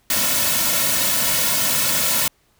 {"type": "noise with comb filter", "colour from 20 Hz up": "white", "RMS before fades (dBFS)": -19, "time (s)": [0.1, 2.28], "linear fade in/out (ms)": 2, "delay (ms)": 2.5, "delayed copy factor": -0.7, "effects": ["pink hiss -61 dBFS RMS until 2.59 s"]}